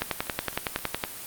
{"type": "two click trains", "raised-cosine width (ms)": 0.3, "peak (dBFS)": [-24, -9], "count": [5, 12], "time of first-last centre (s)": [[0.01, 1.049], [0.02, 1.039]], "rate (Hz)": [3.85, 10.8], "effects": ["white hiss -39 dBFS RMS until 1.26 s", "Opus 32 kbps"]}